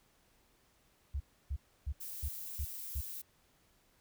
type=tone bursts; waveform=sine; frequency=70 Hz; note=C#2; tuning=18 cents sharp; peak=-33 dBFS; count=6; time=1.14-3.012 s; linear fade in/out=10 ms; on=62 ms; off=300 ms
type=noise; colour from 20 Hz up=violet; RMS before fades=-44 dBFS; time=2-3.22 s; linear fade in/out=10 ms
effects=pink hiss -70 dBFS RMS until 4 s